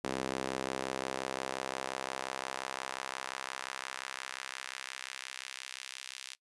sawtooth tone with high-pass filter sweep, 65.7 Hz, C2, 8 cents sharp, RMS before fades -40 dBFS, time 0.04-6.35 s, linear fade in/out 5 ms, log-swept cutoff 310 to 3100 Hz, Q 1, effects noise-tail reverb RT60 0.1 s tail -22 dB re dry + resampled to 24000 Hz

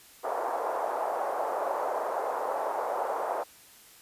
white band-pass noise, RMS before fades -31 dBFS, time 0.23-3.44 s, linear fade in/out 20 ms, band 500 to 930 Hz, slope 24 dB/octave, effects white hiss -54 dBFS RMS until 4.01 s + resampled to 32000 Hz

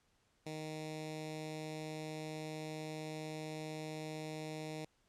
10% pulse tone with notch filter, 155.56 Hz, D#3, in tune, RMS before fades -44 dBFS, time 0.46-4.85 s, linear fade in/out 5 ms, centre 1200 Hz, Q 1.1, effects pink hiss -75 dBFS RMS until 5.08 s + low-pass 9000 Hz 12 dB/octave

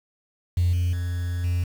triangle tone with level steps, 87.9 Hz, F2, 12 cents sharp, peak -14 / -17 / -22 / -18 dBFS, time 0.57-1.64 s, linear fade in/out 5 ms, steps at 0.73 / 0.93 / 1.44 s, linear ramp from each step 2 ms, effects tanh soft clip ceiling -15 dBFS + 7-bit

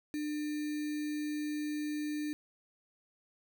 sine tone with sample-and-hold, 300 Hz, D4, 37 cents sharp, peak -33 dBFS, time 0.14-2.33 s, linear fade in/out 0 ms, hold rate 2100 Hz, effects none

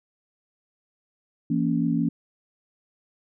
sine chord, A# diminished, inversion second, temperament just, 167.82 / 233.1 / 279.7 Hz, E3 / A#3 / C#4, +31 / 0 / +16 cents, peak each -25 dBFS, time 1.5-2.09 s, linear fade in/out 5 ms, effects none

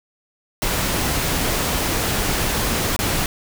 pink noise with dropouts, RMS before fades -21 dBFS, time 0.62-3.26 s, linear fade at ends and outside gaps 1 ms, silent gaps 2.964-2.99 s, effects none

